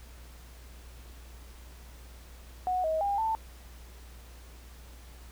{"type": "tone with pitch steps", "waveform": "sine", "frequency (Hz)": [735, 635, 804, 888], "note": ["F#5", "D#5", "G5", "A5"], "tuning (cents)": [-12, 35, 44, 16], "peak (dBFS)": -26, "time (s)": [2.67, 3.35], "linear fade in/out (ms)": 0, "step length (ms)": 170, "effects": ["added 60 Hz sine -47 dBFS peak until 5.31 s", "pink hiss -55 dBFS RMS until 5.31 s"]}